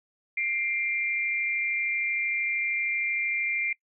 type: tone pair together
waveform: sine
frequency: 2100 / 2367 Hz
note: C7 / D7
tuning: +6 / +13 cents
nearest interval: major second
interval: 207 cents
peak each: -28 dBFS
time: 0.37-3.73 s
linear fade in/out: 5 ms
effects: noise-tail reverb RT60 0.1 s tail -24 dB re dry